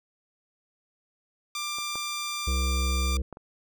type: tone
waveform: 10% pulse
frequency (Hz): 1187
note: D6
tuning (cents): +18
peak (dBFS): -22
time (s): 1.55-3.17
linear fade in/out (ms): 2
type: clicks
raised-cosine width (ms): 1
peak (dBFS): -30 / -25 / -25 / -30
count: 4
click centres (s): 1.785 / 1.956 / 3.327 / 3.371
type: harmonic tone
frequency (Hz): 65.7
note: C2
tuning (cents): +8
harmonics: 1 / 3 / 5 / 7 / 8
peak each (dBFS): -24 / -39 / -43 / -43 / -48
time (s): 2.47-3.22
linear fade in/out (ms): 5
effects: none